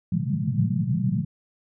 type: band-pass noise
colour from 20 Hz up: pink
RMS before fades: -24 dBFS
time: 0.12-1.25 s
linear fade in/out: 5 ms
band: 110 to 210 Hz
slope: 96 dB/octave
effects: none